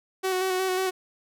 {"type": "tone with vibrato", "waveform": "sawtooth", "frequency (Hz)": 373.6, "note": "F#4", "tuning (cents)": 17, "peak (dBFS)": -20, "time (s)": [0.23, 0.91], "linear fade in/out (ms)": 20, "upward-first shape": "square", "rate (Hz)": 5.5, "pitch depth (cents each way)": 21, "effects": []}